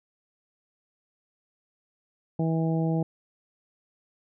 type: harmonic tone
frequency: 162.3 Hz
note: E3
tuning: 27 cents flat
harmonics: 1 / 2 / 3 / 4 / 5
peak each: -24 / -30 / -34 / -36 / -38 dBFS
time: 2.39-3.03 s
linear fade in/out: 5 ms
effects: none